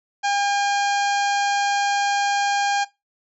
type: harmonic tone with a mistuned harmonic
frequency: 806 Hz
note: G5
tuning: 48 cents sharp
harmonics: 1 / 2 / 3 / 4 / 5 / 6 / 7 / 8 / 9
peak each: -20 / -26 / -30 / -32 / -34 / -36 / -37 / -38 / -39 dBFS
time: 0.23-2.85 s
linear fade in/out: 20 ms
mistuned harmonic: 5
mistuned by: +72 cents
effects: noise-tail reverb RT60 0.2 s tail -19 dB re dry